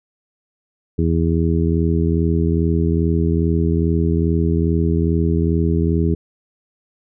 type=harmonic tone; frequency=82.41 Hz; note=E2; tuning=in tune; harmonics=1 / 2 / 3 / 4 / 5; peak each=-18 / -19 / -23 / -23 / -24 dBFS; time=0.98-6.15 s; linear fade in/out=10 ms; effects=none